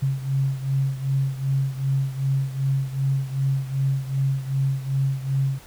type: beating tone pair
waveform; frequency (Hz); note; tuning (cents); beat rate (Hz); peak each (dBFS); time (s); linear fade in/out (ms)
sine; 134.8 / 137.4; C#3 / C#3; -48 / -15; 2.6; -22 / -26; 0.02-5.59; 10
effects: pink hiss -47 dBFS RMS until 5.66 s